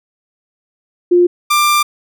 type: tone pair in turn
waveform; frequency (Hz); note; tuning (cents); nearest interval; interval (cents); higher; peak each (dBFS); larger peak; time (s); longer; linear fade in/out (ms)
sine / sawtooth; 353 / 1187.3; F4 / D6; +19 / +19; octave + major sixth; 2100; second; -6; neither; 1.11-1.27 / 1.5-1.83; second; 10
effects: none